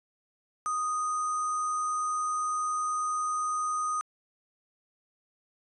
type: tone with sample-and-hold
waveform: sine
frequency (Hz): 1241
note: D#6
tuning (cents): -5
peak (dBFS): -27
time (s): 0.66-4.01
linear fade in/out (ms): 0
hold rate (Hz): 7350
effects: resampled to 24000 Hz